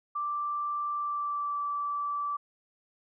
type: tone with pitch glide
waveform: sine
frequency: 1174.7 to 1160.5 Hz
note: D6 to D6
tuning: 0 to -21 cents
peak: -29 dBFS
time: 0.15-2.37 s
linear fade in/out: 10 ms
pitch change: -21 cents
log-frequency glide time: 0.94-1.59 s
effects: none